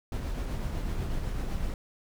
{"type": "noise with tremolo", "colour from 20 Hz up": "brown", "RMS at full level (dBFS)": -30, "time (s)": [0.12, 1.74], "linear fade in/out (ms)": 2, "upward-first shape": "triangle", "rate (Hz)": 8, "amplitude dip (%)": 35, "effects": []}